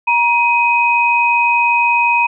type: tone pair together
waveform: sine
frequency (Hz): 948.6 / 2512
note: A#5 / D#7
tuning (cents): +30 / +16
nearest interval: octave + perfect fourth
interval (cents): 1686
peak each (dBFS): -13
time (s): 0.07-2.27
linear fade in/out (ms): 10
effects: none